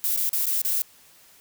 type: noise with dropouts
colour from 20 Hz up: violet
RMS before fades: -24 dBFS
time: 0.04-0.82 s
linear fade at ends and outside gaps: 0 ms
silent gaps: 0.163-0.174 / 0.292-0.331 / 0.457-0.467 / 0.617-0.649 s
effects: white hiss -54 dBFS RMS until 1.4 s